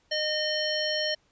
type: harmonic tone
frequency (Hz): 612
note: D#5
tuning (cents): -29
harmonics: 1 / 3 / 5 / 7 / 9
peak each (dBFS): -30 / -33 / -32 / -34 / -33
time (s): 0.11-1.15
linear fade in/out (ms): 10
effects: pink hiss -67 dBFS RMS until 1.31 s + resampled to 16000 Hz